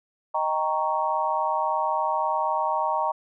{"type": "chord", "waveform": "sine", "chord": "Eb dominant seventh", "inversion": "none", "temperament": "equal", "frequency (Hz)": [622.3, 784, 932.3, 1108.7], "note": ["Eb5", "G5", "Bb5", "Db6"], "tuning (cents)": [0, 0, 0, 0], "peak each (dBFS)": [-29, -29, -25, -29], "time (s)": [0.34, 3.12], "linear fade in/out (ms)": 10, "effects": []}